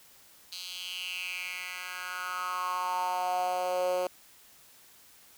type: tone with high-pass filter sweep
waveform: 10% pulse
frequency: 181.6 Hz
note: F#3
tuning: 32 cents flat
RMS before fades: -33 dBFS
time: 0.52-4.07 s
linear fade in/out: 2 ms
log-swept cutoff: 3900 to 480 Hz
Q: 5.2
effects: white hiss -57 dBFS RMS until 5.37 s